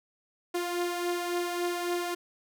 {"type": "beating tone pair", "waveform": "sawtooth", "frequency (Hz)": [350, 353.6], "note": ["F4", "F4"], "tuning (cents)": [4, 22], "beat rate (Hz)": 3.6, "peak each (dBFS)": [-26, -32], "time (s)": [0.54, 2.15], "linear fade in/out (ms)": 10, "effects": []}